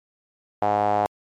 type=tone with band-pass filter; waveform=sawtooth; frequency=103.83 Hz; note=G#2; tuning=in tune; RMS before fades=-21 dBFS; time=0.62-1.06 s; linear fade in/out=0 ms; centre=750 Hz; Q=5.3; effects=MP3 64 kbps